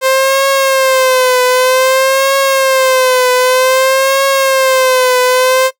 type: tone with vibrato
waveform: sawtooth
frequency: 523.3 Hz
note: C5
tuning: in tune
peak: -4 dBFS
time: 0.01-5.71 s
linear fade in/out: 50 ms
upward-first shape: triangle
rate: 0.53 Hz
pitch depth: 77 cents each way
effects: noise-tail reverb RT60 0.1 s tail -17 dB re dry